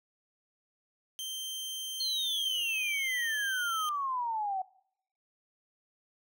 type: tone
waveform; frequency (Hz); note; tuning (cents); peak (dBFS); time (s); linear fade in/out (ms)
sawtooth; 3136; G7; 0; -33; 1.19-3.89; 0
type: exponential sweep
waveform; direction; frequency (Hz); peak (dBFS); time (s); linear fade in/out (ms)
sine; down; 4300 to 740; -30; 2-4.62; 5
effects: noise-tail reverb RT60 0.7 s tail -23 dB re dry